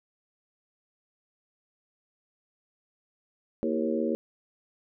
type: harmonic tone with a mistuned harmonic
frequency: 77.78 Hz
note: D#2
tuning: in tune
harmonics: 3 / 4 / 5 / 6 / 7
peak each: -30 / -31 / -32 / -33 / -33 dBFS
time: 3.63-4.15 s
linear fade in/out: 0 ms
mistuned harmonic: 4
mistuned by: +58 cents
effects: none